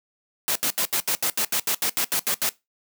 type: noise bursts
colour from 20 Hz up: white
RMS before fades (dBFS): -23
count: 14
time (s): 0.48-2.491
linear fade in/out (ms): 0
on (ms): 74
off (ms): 75
effects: noise-tail reverb RT60 0.2 s tail -20 dB re dry + high-pass 150 Hz 12 dB/octave